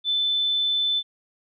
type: tone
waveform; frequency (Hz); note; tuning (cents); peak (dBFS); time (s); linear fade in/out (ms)
sine; 3520; A7; 0; -20; 0.04-1.03; 50
effects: none